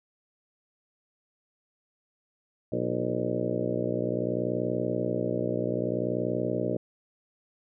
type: harmonic tone with a mistuned harmonic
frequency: 60.6 Hz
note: B1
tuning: 32 cents flat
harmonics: 2 / 3 / 4 / 5 / 6 / 7 / 8 / 9 / 10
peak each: -35 / -35 / -35 / -35 / -35 / -35 / -35 / -35 / -35 dBFS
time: 2.72-6.77 s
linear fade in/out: 5 ms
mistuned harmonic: 5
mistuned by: +65 cents
effects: none